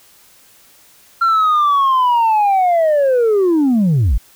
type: linear sweep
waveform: sine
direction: down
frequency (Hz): 1374 to 40.15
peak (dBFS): -8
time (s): 1.21-4.18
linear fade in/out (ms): 10
effects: tanh soft clip ceiling -9 dBFS + white hiss -48 dBFS RMS until 4.35 s